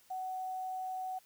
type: tone with quantisation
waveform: sine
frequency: 748 Hz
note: F#5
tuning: 19 cents sharp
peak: -36 dBFS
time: 0.1-1.19 s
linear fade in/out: 10 ms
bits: 10
effects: white hiss -65 dBFS RMS until 1.25 s